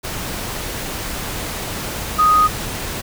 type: tone in noise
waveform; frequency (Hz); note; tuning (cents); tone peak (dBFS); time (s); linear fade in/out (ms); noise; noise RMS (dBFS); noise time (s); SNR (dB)
sine; 1245; D#6; +1; -10; 2.18-2.48; 20; pink; -26; 0.03-3.02; +13
effects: none